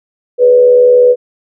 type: tone with frequency modulation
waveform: sine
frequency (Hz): 493.9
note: B4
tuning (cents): 0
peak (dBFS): -3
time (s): 0.38-1.16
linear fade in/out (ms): 50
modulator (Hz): 76.7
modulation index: 0.36
effects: none